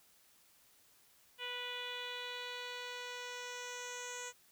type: tone with low-pass filter sweep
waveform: 10% pulse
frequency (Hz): 491.7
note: B4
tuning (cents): -8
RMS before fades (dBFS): -44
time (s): 1.38-4.33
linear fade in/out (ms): 50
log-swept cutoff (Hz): 3100 to 6900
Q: 4.1
effects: white hiss -67 dBFS RMS until 4.51 s